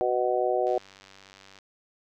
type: harmonic tone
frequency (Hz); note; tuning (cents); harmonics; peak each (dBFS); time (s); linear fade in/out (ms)
124.1; B2; +9; 3 / 4 / 5 / 6; -28 / -28 / -28 / -28; 0.01-0.78; 0
type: click train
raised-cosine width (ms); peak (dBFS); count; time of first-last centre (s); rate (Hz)
0.2; -32; 90; 0.67-1.588; 97
effects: none